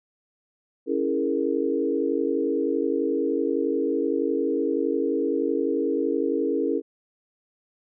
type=chord; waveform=sine; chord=A# half-diminished seventh; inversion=first; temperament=equal; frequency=277.2 / 329.6 / 415.3 / 466.2 Hz; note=C#4 / E4 / G#4 / A#4; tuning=0 / 0 / 0 / 0 cents; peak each=-27 dBFS; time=0.86-6.82 s; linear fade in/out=50 ms; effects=none